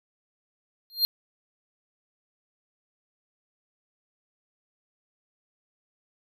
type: tone with exponential growth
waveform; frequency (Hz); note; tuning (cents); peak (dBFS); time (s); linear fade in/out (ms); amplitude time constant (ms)
square; 4200; C8; +6; -16; 0.9-1.05; 0; 32
effects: none